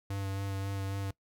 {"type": "tone with vibrato", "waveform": "square", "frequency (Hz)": 98, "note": "G2", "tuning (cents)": 0, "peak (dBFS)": -34, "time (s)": [0.1, 1.11], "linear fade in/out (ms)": 5, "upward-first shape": "sine", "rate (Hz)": 3.7, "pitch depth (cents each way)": 17, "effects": ["noise-tail reverb RT60 0.1 s tail -21 dB re dry"]}